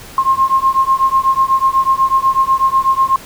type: beating tone pair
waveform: sine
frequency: 1063 / 1071.1 Hz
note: C6 / C6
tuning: +27 / +40 cents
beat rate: 8.1 Hz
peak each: -13 dBFS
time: 0.18-3.16 s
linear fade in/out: 2 ms
effects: pink hiss -35 dBFS RMS until 3.25 s